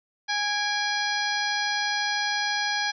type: harmonic tone with a mistuned harmonic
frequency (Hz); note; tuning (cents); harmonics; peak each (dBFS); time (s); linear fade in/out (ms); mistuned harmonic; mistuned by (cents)
826; G#5; -10; 1 / 2 / 3 / 4 / 5 / 6 / 7; -30 / -28 / -34 / -34 / -33 / -33 / -38; 0.28-2.92; 20; 3; -87
effects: none